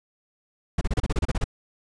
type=noise bursts; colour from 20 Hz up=brown; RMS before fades=-22 dBFS; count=11; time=0.78-1.442 s; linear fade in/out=5 ms; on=32 ms; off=31 ms; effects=resampled to 22050 Hz